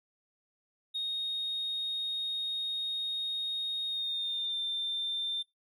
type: tone with pitch glide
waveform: triangle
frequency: 3723 to 3580 Hz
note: A#7 to A7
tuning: -3 to +29 cents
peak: -28 dBFS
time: 0.94-5.43 s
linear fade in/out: 20 ms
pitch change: -68 cents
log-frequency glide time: 3.87-4.58 s
effects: noise-tail reverb RT60 0.2 s tail -25 dB re dry + tanh soft clip ceiling -29 dBFS